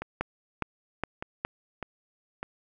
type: two click trains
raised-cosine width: 0.5 ms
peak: -13 / -19 dBFS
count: 4 / 5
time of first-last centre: 0.21-1.45 / 0.02-2.43 s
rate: 2.42 / 1.66 Hz
effects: none